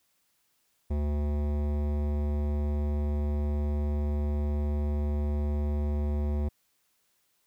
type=tone with hard clipping; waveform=sine; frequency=73.42 Hz; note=D2; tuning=in tune; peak=-28 dBFS; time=0.9-6.49 s; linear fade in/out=10 ms; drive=16 dB; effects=white hiss -72 dBFS RMS until 7.46 s